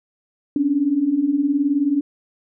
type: beating tone pair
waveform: sine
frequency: 270 / 289 Hz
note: C#4 / D4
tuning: -45 / -28 cents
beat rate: 19 Hz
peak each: -22 / -17 dBFS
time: 0.56-2.01 s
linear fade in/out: 2 ms
effects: none